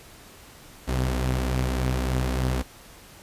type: tone pair together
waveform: sawtooth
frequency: 62.9 / 129.26 Hz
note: B1 / C3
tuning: +32 / -21 cents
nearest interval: octave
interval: 1247 cents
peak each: -20 / -25 dBFS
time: 0.87-2.63 s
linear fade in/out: 20 ms
effects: pink hiss -48 dBFS RMS until 3.22 s + resampled to 32000 Hz

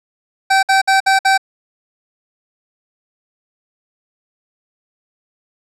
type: tone bursts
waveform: 25% pulse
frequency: 773 Hz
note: G5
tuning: 24 cents flat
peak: -6 dBFS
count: 5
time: 0.5-1.378 s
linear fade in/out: 10 ms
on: 130 ms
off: 57 ms
effects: low-pass 8000 Hz 12 dB/octave

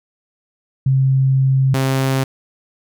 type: tone pair in turn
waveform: sine / sawtooth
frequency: 133.4 / 133.4 Hz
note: C3 / C3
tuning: +34 / +34 cents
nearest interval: unison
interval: 0 cents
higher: neither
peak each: -11 dBFS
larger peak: neither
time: 0.86-1.74 / 1.74-2.24 s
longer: first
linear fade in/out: 5 ms
effects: none

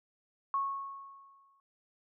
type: tone with exponential decay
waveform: sine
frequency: 1100 Hz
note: C#6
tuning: 14 cents flat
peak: -27 dBFS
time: 0.54-1.6 s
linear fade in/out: 1 ms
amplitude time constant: 230 ms
effects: none

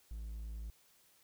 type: tone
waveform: triangle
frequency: 55 Hz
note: A1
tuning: in tune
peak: -39 dBFS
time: 0.11-0.7 s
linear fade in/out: 0 ms
effects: white hiss -68 dBFS RMS until 1.23 s

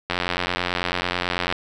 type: click train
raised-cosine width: 0.3 ms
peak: -6 dBFS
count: 128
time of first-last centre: 0.1-1.525 s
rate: 89.1 Hz
effects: none

